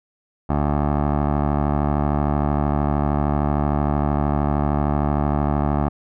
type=tone with low-pass filter; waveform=15% pulse; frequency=73.1 Hz; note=D2; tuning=7 cents flat; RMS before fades=-20 dBFS; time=0.49-5.89 s; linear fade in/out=10 ms; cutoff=970 Hz; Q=2.2; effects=none